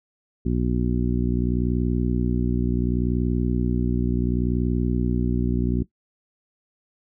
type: harmonic tone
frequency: 60.7 Hz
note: B1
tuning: 29 cents flat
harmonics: 1 / 2 / 3 / 4 / 5 / 6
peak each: -25 / -27 / -26 / -26 / -31 / -31 dBFS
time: 0.45-5.83 s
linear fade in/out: 10 ms
effects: noise-tail reverb RT60 0.1 s tail -17 dB re dry